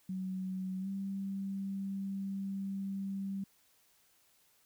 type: tone with pitch glide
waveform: sine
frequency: 187.4 to 195.36 Hz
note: F#3 to G3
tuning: +22 to -6 cents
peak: -35 dBFS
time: 0.09-3.44 s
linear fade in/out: 5 ms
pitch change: +72 cents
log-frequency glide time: 0.8-0.88 s
effects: white hiss -69 dBFS RMS until 4.65 s